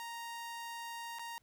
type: tone with dropouts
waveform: sawtooth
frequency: 932.3 Hz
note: A#5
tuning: in tune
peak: -38 dBFS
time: 0-1.38 s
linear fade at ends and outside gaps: 0 ms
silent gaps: 1.186-1.194 s
effects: pink hiss -75 dBFS RMS until 1.42 s